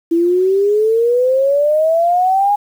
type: exponential sweep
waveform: sine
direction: up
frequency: 330 to 830.6 Hz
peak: -10 dBFS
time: 0.11-2.56 s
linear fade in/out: 10 ms
effects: 7-bit